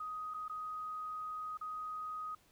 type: tone with dropouts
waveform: sine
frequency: 1252 Hz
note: D#6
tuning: 10 cents sharp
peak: -39 dBFS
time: 0-2.35 s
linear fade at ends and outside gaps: 5 ms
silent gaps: 0.339-0.343 / 0.482-0.496 / 1.573-1.611 s
effects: pink hiss -68 dBFS RMS until 2.51 s